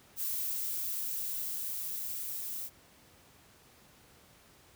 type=noise with level ramp; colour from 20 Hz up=violet; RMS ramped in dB=-34 to -39 dBFS; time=0.16-2.7 s; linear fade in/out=50 ms; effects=pink hiss -60 dBFS RMS until 4.75 s + high-pass 60 Hz 12 dB/octave